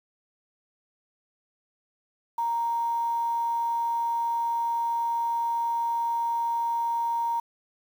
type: tone with quantisation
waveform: sine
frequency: 932.3 Hz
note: A#5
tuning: in tune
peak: -24 dBFS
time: 2.38-7.4 s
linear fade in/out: 5 ms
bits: 8
effects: none